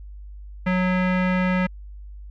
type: tone with low-pass filter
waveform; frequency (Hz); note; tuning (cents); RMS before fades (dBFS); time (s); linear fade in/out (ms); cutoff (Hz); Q
square; 183.5; F#3; -14; -21; 0.66-1.67; 10; 2100; 2.7
effects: added 50 Hz sine -36 dBFS peak until 2.3 s